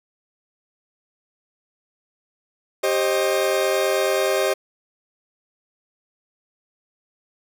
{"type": "chord", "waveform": "40% pulse", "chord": "C minor", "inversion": "second", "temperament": "equal with one note detuned", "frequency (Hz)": [392, 532.7, 622.3], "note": ["G4", "C5", "Eb5"], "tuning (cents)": [0, 31, 0], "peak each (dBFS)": -22, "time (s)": [2.83, 4.54], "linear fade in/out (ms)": 10, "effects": []}